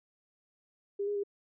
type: tone with pitch steps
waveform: sine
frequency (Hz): 402.1 / 411.2 / 403.5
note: G4 / G#4 / G#4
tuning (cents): +44 / -17 / -50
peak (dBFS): -30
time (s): 0.99-1.236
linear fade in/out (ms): 10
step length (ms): 82
effects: none